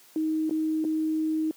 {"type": "tone with dropouts", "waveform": "sine", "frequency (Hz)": 314.4, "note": "D#4", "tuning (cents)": 18, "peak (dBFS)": -23, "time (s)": [0.16, 1.51], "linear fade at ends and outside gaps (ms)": 1, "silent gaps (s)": [[0.495, 0.509], [0.842, 0.849]], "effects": ["white hiss -55 dBFS RMS until 1.56 s", "high-pass 200 Hz 12 dB/octave"]}